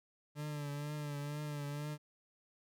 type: tone with vibrato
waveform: 40% pulse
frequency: 146.83 Hz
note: D3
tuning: in tune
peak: -38 dBFS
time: 0.35-1.98 s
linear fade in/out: 50 ms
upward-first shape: triangle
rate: 2.1 Hz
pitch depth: 48 cents each way
effects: none